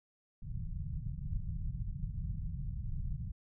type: low-pass noise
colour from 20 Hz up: pink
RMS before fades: -38 dBFS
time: 0.42-3.32 s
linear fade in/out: 10 ms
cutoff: 170 Hz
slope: 48 dB/octave
effects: none